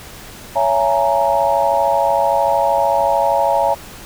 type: chord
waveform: sine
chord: A# half-diminished seventh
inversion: first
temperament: just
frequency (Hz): 559.4 / 671.3 / 839.1 / 932.3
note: C#5 / E5 / G#5 / A#5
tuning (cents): +16 / +31 / +18 / 0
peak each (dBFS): -18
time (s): 0.55-3.75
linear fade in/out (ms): 20
effects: pink hiss -36 dBFS RMS until 4.05 s